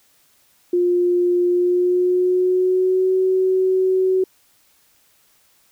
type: tone with pitch glide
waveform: sine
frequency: 353.9 to 374.9 Hz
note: F4 to F#4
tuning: +23 to +23 cents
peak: -14 dBFS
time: 0.73-4.24 s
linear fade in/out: 5 ms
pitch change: +100 cents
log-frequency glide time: 1.48-3.13 s
effects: white hiss -58 dBFS RMS until 5.71 s